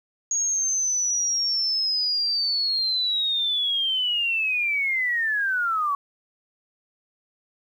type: linear sweep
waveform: sine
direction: down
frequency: 6645 to 1108.7 Hz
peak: -21 dBFS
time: 0.31-5.95 s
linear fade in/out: 2 ms
effects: 9-bit